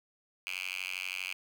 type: tone with high-pass filter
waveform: 5% pulse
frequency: 92.5 Hz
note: F#2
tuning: in tune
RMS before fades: -38 dBFS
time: 0.47-1.33 s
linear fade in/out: 0 ms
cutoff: 2400 Hz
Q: 5.8
effects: none